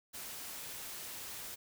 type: noise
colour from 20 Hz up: white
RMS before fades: -45 dBFS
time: 0.13-1.56 s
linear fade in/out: 20 ms
effects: none